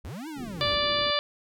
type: linear two-way sweep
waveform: square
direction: up then down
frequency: 46.25 to 329.6 to 59.3 Hz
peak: -36 dBFS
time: 0.04-0.76 s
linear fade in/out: 10 ms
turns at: 0.28 s
type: low-pass noise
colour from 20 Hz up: white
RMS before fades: -41 dBFS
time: 0.36-1.11 s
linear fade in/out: 10 ms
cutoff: 400 Hz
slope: 48 dB/octave
type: harmonic tone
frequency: 585 Hz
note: D5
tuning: 7 cents flat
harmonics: 1 / 2 / 3 / 4 / 5 / 6 / 7 / 8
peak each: -29 / -30 / -34 / -35 / -33 / -29 / -35 / -33 dBFS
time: 0.61-1.19 s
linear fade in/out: 0 ms
effects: none